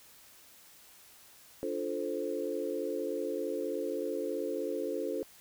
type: chord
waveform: sine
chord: D minor seventh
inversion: none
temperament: equal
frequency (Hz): 293.7 / 349.2 / 440 / 523.3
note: D4 / F4 / A4 / C5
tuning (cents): 0 / 0 / 0 / 0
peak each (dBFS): -39 / -38 / -36 / -37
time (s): 1.63-5.23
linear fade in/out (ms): 0
effects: white hiss -57 dBFS RMS until 5.4 s